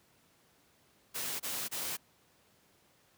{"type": "noise bursts", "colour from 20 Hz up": "white", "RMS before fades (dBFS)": -37, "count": 3, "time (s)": [1.14, 1.972], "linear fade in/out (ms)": 20, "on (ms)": 260, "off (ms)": 26, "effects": ["pink hiss -67 dBFS RMS until 3.17 s", "high-pass 100 Hz 12 dB/octave"]}